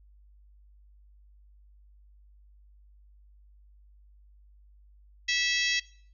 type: harmonic tone with a mistuned harmonic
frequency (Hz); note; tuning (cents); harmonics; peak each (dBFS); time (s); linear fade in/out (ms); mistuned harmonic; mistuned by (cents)
654; E5; -14; 3 / 4 / 5 / 6 / 7 / 8 / 9 / 10; -29 / -31 / -33 / -35 / -36 / -37 / -38 / -39; 5.28-5.8; 10; 9; -59
effects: noise-tail reverb RT60 0.5 s tail -18 dB re dry + added 50 Hz sine -54 dBFS peak until 6.13 s